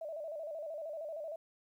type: tone with vibrato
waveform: sine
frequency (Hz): 622.3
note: D#5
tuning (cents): 0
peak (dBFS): -39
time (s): 0.01-1.36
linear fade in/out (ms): 5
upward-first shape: square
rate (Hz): 13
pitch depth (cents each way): 87
effects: 12-bit